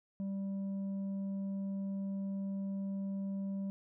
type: tone with tanh clipping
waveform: triangle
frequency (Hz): 195.6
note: G3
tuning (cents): -4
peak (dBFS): -36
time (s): 0.2-3.7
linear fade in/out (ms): 0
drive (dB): 9
effects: none